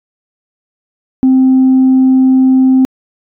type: tone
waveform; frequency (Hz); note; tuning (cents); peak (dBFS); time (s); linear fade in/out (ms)
sine; 261; C4; -4; -3; 1.23-2.85; 0
effects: tanh soft clip ceiling -2 dBFS